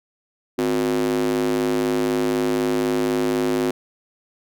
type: tone with high-pass filter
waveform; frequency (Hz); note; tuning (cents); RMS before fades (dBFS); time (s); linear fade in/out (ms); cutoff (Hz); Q
square; 52; G#1; +3; -21; 0.58-3.71; 5; 310; 7.5
effects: none